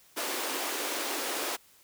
pink high-pass noise, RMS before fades -33 dBFS, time 0.16-1.57 s, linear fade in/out 20 ms, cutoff 280 Hz, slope 48 dB/octave, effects white hiss -60 dBFS RMS until 1.83 s

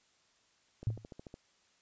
click train, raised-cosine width 2 ms, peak -33 dBFS, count 8, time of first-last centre 0.83-1.341 s, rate 13.7 Hz
sine tone with exponential decay, 110 Hz, A2, in tune, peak -25 dBFS, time 0.87-1.06 s, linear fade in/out 0 ms, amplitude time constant 41 ms
effects white hiss -70 dBFS RMS until 1.81 s + resampled to 16000 Hz

